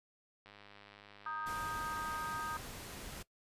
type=click train; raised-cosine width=0.3 ms; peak=-39 dBFS; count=190; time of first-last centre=0.46-2.313 s; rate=102 Hz
type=chord; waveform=sine; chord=Eb major; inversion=second; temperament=equal with one note detuned; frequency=932.3 / 1244.5 / 1587.1 Hz; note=Bb5 / Eb6 / G6; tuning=0 / 0 / +21 cents; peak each=-44 / -40 / -45 dBFS; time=1.26-2.57 s; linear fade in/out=2 ms
type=noise; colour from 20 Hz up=pink; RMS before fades=-47 dBFS; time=1.46-3.23 s; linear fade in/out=10 ms
effects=noise-tail reverb RT60 0.1 s tail -19 dB re dry + resampled to 32000 Hz